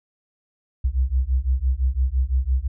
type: beating tone pair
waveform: sine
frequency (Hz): 61.74 / 67.64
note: B1 / C#2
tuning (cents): 0 / -42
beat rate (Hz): 5.9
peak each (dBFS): -21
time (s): 0.84-2.68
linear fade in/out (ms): 10
effects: none